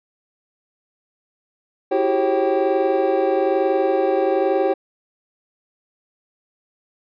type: tone cluster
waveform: triangle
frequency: 329.4 / 380.7 / 401.8 / 542 / 776 Hz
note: E4 / F#4 / G4 / C#5 / G5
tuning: -1 / +49 / +43 / -39 / -18 cents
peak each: -23 / -19 / -22 / -19 / -22 dBFS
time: 1.91-4.74 s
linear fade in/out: 10 ms
effects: resampled to 11025 Hz